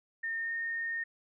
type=tone with pitch glide; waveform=sine; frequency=1822 to 1836.8 Hz; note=A#6 to A#6; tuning=-40 to -26 cents; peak=-32 dBFS; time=0.23-1.04 s; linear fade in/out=10 ms; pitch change=+14 cents; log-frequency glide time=0.38-0.52 s; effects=none